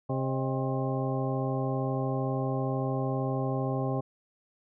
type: harmonic tone with a mistuned harmonic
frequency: 132.9 Hz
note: C3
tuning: 27 cents sharp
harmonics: 1 / 2 / 3 / 4 / 5 / 6 / 8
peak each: -30 / -34 / -36 / -36 / -38 / -38 / -41 dBFS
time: 0.09-4.01 s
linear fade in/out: 10 ms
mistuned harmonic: 5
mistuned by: -94 cents
effects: none